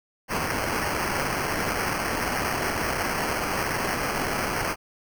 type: noise with sample-and-hold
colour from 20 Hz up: white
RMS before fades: -27 dBFS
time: 0.28-4.76 s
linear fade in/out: 50 ms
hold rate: 3675 Hz
effects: none